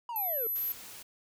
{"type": "linear sweep", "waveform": "triangle", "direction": "down", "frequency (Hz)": [979, 427.7], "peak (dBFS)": -33, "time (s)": [0.09, 0.47], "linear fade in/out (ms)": 2}
{"type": "tone", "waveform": "sine", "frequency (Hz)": 12000, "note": "F#9", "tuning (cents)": 23, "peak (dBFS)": -30, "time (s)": [0.16, 0.72], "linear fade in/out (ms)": 0}
{"type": "noise", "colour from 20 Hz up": "white", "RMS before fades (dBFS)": -47, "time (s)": [0.55, 1.03], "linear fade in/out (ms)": 10}
{"effects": []}